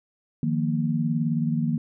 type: chord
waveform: sine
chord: Eb suspended second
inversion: none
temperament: equal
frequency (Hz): 155.56 / 174.61 / 233.1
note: Eb3 / F3 / Bb3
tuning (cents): 0 / 0 / 0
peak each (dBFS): -25 / -29 / -25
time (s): 0.43-1.78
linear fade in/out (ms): 2
effects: none